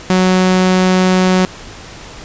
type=tone; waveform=sawtooth; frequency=185 Hz; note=F#3; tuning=in tune; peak=-5 dBFS; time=0.1-1.45 s; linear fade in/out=0 ms; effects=pink hiss -33 dBFS RMS until 2.24 s + resampled to 16000 Hz